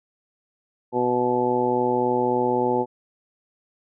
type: harmonic tone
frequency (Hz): 123.47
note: B2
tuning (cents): 0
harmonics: 1 / 2 / 3 / 4 / 5 / 6 / 7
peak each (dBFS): -35 / -27 / -24 / -25 / -33 / -32 / -24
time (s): 0.92-2.86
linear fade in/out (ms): 50
effects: none